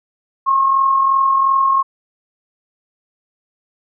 sine tone with amplitude modulation, 1080 Hz, C#6, 45 cents flat, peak -9 dBFS, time 0.46-1.83 s, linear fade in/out 20 ms, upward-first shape sine, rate 42.8 Hz, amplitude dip 45%, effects none

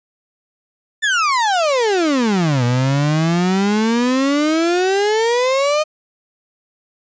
35% pulse exponential two-way sweep, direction down then up, 1803 to 119.3 to 622 Hz, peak -12 dBFS, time 1.02-5.84 s, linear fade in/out 20 ms, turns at 2.64 s, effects resampled to 16000 Hz

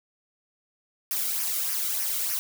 blue noise with flanger, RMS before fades -28 dBFS, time 1.11-2.39 s, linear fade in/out 0 ms, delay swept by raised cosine 0.25 to 1.18 ms, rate 3.3 Hz, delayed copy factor -0.6, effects none

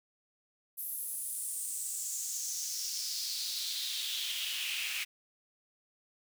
pink noise with high-pass filter sweep, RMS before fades -37 dBFS, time 0.77-5.05 s, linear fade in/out 20 ms, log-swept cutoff 12000 to 2400 Hz, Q 3.8, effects none

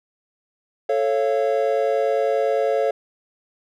triangle chord, A augmented, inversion none, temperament just, 440 / 550 / 687.5 Hz, A4 / C#5 / E#5, 0 / -14 / -27 cents, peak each -20 / -19 / -22 dBFS, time 0.89-2.91 s, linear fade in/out 5 ms, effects none

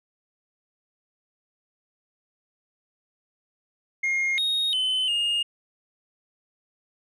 sine tone with pitch steps, 2135 / 3736 / 3041 / 2840 Hz, C7 / A#7 / F#7 / F7, +34 / +3 / +47 / +28 cents, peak -19 dBFS, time 4.03-5.43 s, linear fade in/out 10 ms, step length 350 ms, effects tanh soft clip ceiling -21 dBFS

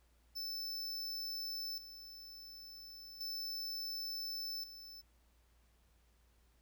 square tone with tremolo, 5280 Hz, E8, 2 cents sharp, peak -40 dBFS, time 0.35-5.02 s, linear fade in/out 20 ms, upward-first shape square, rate 0.35 Hz, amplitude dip 70%, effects added 58 Hz sine -68 dBFS peak until 6.61 s + pink hiss -75 dBFS RMS until 6.61 s

